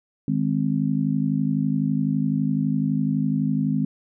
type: chord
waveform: sine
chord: Ab major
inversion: second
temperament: just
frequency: 155.74 / 207.7 / 259.6 Hz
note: Eb3 / Ab3 / C4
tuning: +2 / 0 / -13 cents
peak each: -24 dBFS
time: 0.28-3.85 s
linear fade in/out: 2 ms
effects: none